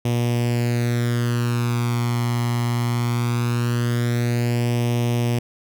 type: tone with flanger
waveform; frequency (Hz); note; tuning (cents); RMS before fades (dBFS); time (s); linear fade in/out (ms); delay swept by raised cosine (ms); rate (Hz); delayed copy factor
sawtooth; 119.7; A#2; +46; -21; 0.05-5.39; 5; 0.34 to 0.97; 0.2; +0.7
effects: none